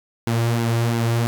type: tone with flanger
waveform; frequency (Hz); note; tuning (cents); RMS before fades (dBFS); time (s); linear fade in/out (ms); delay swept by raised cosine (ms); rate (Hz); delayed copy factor
sawtooth; 116.54; A#2; 0; -20; 0.27-1.27; 0; 1.6 to 4.7; 2.9; -0.55
effects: none